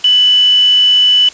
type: tone with quantisation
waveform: sine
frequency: 2984 Hz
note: F#7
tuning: 14 cents sharp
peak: -6 dBFS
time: 0.04-1.29 s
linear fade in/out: 5 ms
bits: 3
effects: white hiss -35 dBFS RMS until 1.33 s + resampled to 16000 Hz